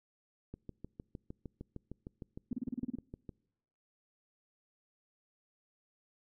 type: click train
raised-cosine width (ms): 3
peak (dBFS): -31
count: 19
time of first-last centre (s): 0.54-3.292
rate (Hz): 6.54
type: tone bursts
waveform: sine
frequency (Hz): 246.9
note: B3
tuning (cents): 0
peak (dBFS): -32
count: 9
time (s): 2.51-2.955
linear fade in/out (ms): 5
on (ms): 21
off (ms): 32
effects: noise-tail reverb RT60 0.9 s tail -26 dB re dry